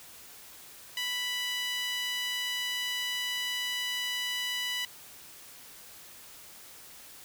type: tone with high-pass filter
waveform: sawtooth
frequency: 987.8 Hz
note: B5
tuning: in tune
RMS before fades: -33 dBFS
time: 0.97-4.85 s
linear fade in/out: 2 ms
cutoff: 2500 Hz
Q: 4.1
effects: white hiss -50 dBFS RMS until 7.24 s